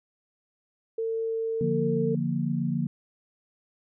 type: tone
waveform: sine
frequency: 450.5 Hz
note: A4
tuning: 41 cents sharp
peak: -26 dBFS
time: 0.98-2.15 s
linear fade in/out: 5 ms
type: chord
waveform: sine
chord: Bb major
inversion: first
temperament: equal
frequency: 146.83 / 174.61 / 233.1 Hz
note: D3 / F3 / Bb3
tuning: 0 / 0 / 0 cents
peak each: -29 dBFS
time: 1.61-2.87 s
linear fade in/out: 2 ms
effects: none